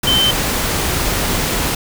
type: tone in noise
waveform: sine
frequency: 3085 Hz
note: G7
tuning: 28 cents flat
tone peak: -12 dBFS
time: 0.07-0.31 s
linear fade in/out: 5 ms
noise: pink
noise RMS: -18 dBFS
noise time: 0.03-1.75 s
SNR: +3 dB
effects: none